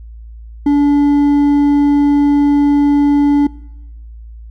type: tone with hard clipping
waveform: triangle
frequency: 287.8 Hz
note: D4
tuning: 35 cents flat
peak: -9 dBFS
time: 0.66-3.47 s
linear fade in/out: 5 ms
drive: 7 dB
effects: noise-tail reverb RT60 1.0 s tail -23 dB re dry + added 56 Hz sine -30 dBFS peak until 4.5 s